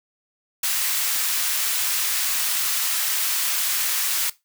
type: high-pass noise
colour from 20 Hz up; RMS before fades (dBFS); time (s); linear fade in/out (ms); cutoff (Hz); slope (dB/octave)
white; -23; 0.63-4.3; 5; 1200; 12
effects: noise-tail reverb RT60 0.2 s tail -18 dB re dry